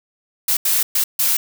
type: noise bursts at uneven times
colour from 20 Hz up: blue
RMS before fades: -17 dBFS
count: 4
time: 0.48-0.57 / 0.65-0.83 / 0.95-1.04 / 1.19-1.37 s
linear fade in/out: 5 ms
effects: none